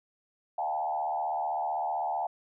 sine tone with frequency modulation, 784 Hz, G5, in tune, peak -28 dBFS, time 0.58-2.27 s, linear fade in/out 5 ms, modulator 75.7 Hz, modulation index 1.5, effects none

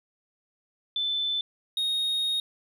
sine / triangle tone pair in turn, 3521 / 3730 Hz, A7 / A#7, 0 / 0 cents, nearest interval minor second, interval 100 cents, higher second, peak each -25 / -23 dBFS, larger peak second, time 0.96-1.41 / 1.77-2.4 s, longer second, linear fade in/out 2 ms, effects none

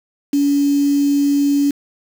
sine tone with quantisation, 283.9 Hz, C#4, 41 cents sharp, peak -12 dBFS, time 0.33-1.71 s, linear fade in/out 5 ms, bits 5, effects none

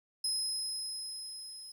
30% pulse tone with level ramp, 5110 Hz, D#8, 45 cents sharp, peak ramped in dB -26 to -42 dBFS, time 0.24-1.72 s, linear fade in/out 5 ms, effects 11-bit

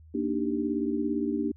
sine chord, Eb major seventh, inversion second, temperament equal, 233.1 / 293.7 / 311.1 / 392 Hz, Bb3 / D4 / Eb4 / G4, 0 / 0 / 0 / 0 cents, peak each -31 / -29 / -34 / -33 dBFS, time 0.14-1.52 s, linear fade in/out 10 ms, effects added 79 Hz sine -49 dBFS peak until 1.56 s

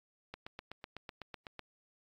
click train, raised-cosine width 0.3 ms, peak -27 dBFS, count 11, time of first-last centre 0.34-1.593 s, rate 7.98 Hz, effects AAC 48 kbps

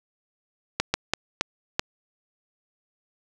slowing click train, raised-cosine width 0.2 ms, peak -4 dBFS, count 5, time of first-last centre 0.8-1.795 s, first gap 140 ms, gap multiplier 1.4, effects none

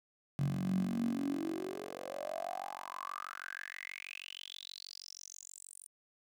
10% pulse tone with high-pass filter sweep, 46.25 Hz, F#1, in tune, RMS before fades -40 dBFS, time 0.39-5.87 s, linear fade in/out 0 ms, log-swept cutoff 140 to 9700 Hz, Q 9.5, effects none

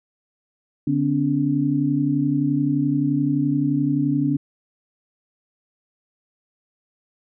sine tone cluster, 144.7 / 254.4 / 286 Hz, D3 / C4 / D4, -25 / -48 / -46 cents, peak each -23 / -24 / -20 dBFS, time 0.87-4.37 s, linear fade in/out 5 ms, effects none

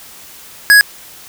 square tone, 1665 Hz, G#6, 4 cents sharp, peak -4 dBFS, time 0.7-0.81 s, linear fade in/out 0 ms, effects white hiss -37 dBFS RMS until 1.28 s

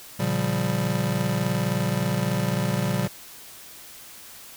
square chord, G half-diminished seventh, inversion first, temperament just, 117.6 / 141.12 / 176.4 / 196 Hz, Bb2 / Db3 / F3 / G3, +16 / +31 / +18 / 0 cents, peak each -29 dBFS, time 0.19-3.08 s, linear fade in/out 10 ms, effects white hiss -44 dBFS RMS until 4.56 s

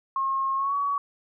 sine tone with pitch glide, 1078 to 1129.6 Hz, C#6 to C#6, -49 to +32 cents, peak -23 dBFS, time 0.16-0.98 s, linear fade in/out 2 ms, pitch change +81 cents, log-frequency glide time 0.56-0.75 s, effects none

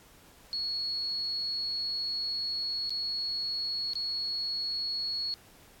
sine tone with dropouts, 4350 Hz, C#8, 33 cents flat, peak -30 dBFS, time 0.53-5.34 s, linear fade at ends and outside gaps 0 ms, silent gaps 2.895-2.905 / 3.934-3.955 s, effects pink hiss -57 dBFS RMS until 5.8 s + AAC 64 kbps

